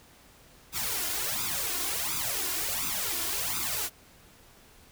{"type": "noise with flanger", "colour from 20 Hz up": "white", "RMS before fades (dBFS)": -31, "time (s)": [0.72, 3.9], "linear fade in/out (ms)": 50, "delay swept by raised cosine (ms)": [0.81, 2.91], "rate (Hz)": 1.4, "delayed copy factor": 0.85, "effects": ["pink hiss -56 dBFS RMS until 4.91 s"]}